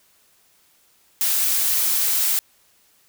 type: noise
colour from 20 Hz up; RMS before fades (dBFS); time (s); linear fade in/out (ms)
blue; -20; 1.21-2.39; 0
effects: white hiss -59 dBFS RMS until 3.08 s